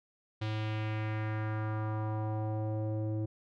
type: tone with low-pass filter sweep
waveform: square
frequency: 108.3 Hz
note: A2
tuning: 27 cents flat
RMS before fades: -34 dBFS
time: 0.41-3.26 s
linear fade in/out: 10 ms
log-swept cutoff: 3700 to 410 Hz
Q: 2
effects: none